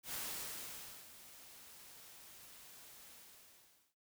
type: noise with ADSR envelope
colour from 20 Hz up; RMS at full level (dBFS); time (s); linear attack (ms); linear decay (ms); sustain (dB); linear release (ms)
white; -42; 0.03-3.95; 100; 920; -15; 880
effects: none